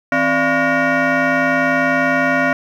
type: tone with frequency modulation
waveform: sine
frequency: 587.3 Hz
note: D5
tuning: in tune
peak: -11 dBFS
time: 0.12-2.53 s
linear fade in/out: 2 ms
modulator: 425 Hz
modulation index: 3.5
effects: tanh soft clip ceiling -10 dBFS + 8-bit